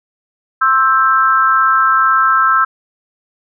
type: tone with amplitude modulation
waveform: sine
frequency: 1321 Hz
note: E6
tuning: 3 cents sharp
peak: -4 dBFS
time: 0.61-2.65 s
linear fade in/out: 10 ms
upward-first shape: sine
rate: 258 Hz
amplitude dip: 100%
effects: none